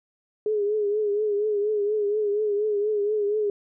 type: tone with vibrato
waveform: sine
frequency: 417.6 Hz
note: G#4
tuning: 10 cents sharp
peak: -21 dBFS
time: 0.46-3.5 s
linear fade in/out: 2 ms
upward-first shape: triangle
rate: 4.2 Hz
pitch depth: 70 cents each way
effects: none